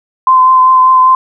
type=tone with vibrato; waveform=sine; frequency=1032 Hz; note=C6; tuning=24 cents flat; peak=-3 dBFS; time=0.27-1.15 s; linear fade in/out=2 ms; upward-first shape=triangle; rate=5.1 Hz; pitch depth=18 cents each way; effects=none